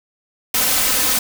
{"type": "noise with comb filter", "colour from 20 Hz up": "white", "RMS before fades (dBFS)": -17, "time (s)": [0.54, 1.19], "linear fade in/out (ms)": 5, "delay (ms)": 3.9, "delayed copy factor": 0.65, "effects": []}